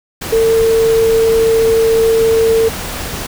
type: tone in noise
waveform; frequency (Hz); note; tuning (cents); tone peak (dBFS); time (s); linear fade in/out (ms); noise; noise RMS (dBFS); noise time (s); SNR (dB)
sine; 451.4; A4; +44; -8; 0.32-2.69; 10; pink; -23; 0.21-3.27; +12
effects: none